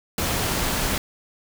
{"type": "noise", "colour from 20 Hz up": "pink", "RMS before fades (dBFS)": -24, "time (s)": [0.18, 0.98], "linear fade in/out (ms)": 2, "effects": []}